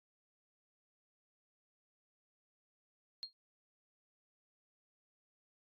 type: tone with exponential decay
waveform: sine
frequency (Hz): 4238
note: C8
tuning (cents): +21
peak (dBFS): -36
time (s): 3.23-3.33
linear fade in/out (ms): 0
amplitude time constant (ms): 20
effects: AAC 32 kbps